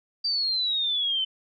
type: exponential sweep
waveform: sine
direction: down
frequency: 4699 to 3046 Hz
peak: -23 dBFS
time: 0.24-1.25 s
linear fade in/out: 10 ms
effects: none